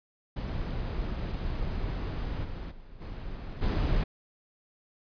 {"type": "noise with level steps", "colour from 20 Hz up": "brown", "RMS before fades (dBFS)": [-32, -37, -49, -38, -26], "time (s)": [0.36, 4.04], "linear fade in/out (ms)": 10, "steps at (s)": [2.43, 2.7, 3, 3.61], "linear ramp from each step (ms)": 20, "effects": ["resampled to 11025 Hz"]}